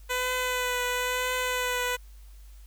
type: tone with vibrato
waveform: 10% pulse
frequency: 500 Hz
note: B4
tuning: 21 cents sharp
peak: -18 dBFS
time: 0.09-1.97 s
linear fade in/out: 20 ms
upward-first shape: triangle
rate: 1 Hz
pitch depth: 21 cents each way
effects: added 50 Hz sine -45 dBFS peak until 2.66 s + white hiss -61 dBFS RMS until 2.66 s